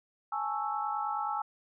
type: chord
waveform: sine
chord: A major seventh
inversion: third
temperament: equal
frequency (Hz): 830.6 / 880 / 1108.7 / 1318.5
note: G#5 / A5 / C#6 / E6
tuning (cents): 0 / 0 / 0 / 0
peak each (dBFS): -34 / -37 / -40 / -35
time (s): 0.32-1.42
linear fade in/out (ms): 5
effects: none